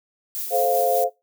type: noise with tremolo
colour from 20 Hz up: violet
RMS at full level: -28 dBFS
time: 0.35-1.04 s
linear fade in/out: 0 ms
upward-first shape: sine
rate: 5.2 Hz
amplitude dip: 35%
type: chord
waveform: sine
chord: F major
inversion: first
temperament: just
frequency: 436.5 / 523.8 / 698.5 Hz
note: A4 / C5 / F5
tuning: -14 / +2 / 0 cents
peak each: -25 / -22 / -20 dBFS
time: 0.5-1.1 s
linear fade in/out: 50 ms
effects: noise-tail reverb RT60 0.2 s tail -19 dB re dry